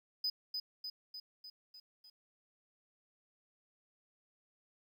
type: tone with echo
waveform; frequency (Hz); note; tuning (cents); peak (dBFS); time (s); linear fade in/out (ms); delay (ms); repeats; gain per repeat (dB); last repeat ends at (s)
triangle; 4997; D#8; +7; -31; 0.24-0.3; 5; 300; 6; -4; 2.1
effects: 12-bit